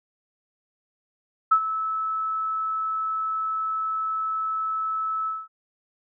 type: tone with ADSR envelope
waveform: sine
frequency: 1304 Hz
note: E6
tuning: 19 cents flat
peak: -12 dBFS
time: 1.51-5.48 s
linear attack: 11 ms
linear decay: 72 ms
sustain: -12 dB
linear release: 210 ms
effects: none